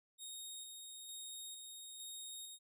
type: tone with tremolo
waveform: 15% pulse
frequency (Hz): 3729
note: A#7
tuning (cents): 0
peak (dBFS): -39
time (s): 0.18-2.59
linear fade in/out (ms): 50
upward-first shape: square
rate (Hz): 1.1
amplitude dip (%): 30
effects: resampled to 32000 Hz